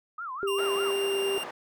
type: tone with vibrato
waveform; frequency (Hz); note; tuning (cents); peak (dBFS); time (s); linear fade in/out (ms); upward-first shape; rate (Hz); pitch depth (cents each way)
sine; 1195; D6; +30; -33; 0.18-0.91; 5; sine; 5; 290
type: tone with pitch glide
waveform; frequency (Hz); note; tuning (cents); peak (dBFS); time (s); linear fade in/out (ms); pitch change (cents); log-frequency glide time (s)
sine; 396.2 to 393.7; G4 to G4; +18 to +8; -26; 0.43-1.38; 0; -10; 1-1.16
type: tone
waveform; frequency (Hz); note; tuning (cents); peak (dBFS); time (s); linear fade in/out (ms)
45% pulse; 2794; F7; 0; -32; 0.47-1.44; 10
type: band-pass noise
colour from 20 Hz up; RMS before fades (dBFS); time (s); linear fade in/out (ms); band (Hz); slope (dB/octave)
white; -39; 0.58-1.51; 5; 350 to 1100; 12
effects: none